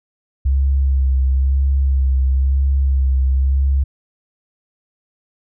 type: tone with vibrato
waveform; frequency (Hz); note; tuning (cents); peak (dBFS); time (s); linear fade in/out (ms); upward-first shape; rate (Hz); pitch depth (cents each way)
sine; 67; C2; +42; -12; 0.45-3.84; 10; sine; 1; 32
effects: none